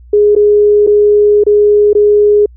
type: tone with dropouts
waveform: sine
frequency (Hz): 415.3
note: G#4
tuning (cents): 0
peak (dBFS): -4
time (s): 0.13-2.46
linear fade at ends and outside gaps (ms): 5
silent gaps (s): 0.352-0.362 / 0.866-0.872 / 1.438-1.465 / 1.932-1.95
effects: added 60 Hz sine -34 dBFS peak until 2.56 s